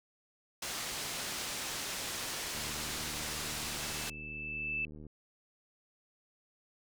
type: low-pass noise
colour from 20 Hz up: white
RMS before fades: -39 dBFS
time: 0.62-4.1 s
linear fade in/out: 5 ms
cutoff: 7600 Hz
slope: 12 dB/octave
type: click train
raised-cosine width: 3 ms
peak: -37 dBFS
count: 192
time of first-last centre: 2.55-5.066 s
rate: 75.9 Hz
type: tone with exponential growth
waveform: sine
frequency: 2637 Hz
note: E7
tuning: in tune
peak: -31 dBFS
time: 2.73-4.85 s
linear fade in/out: 1 ms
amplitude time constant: 460 ms
effects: none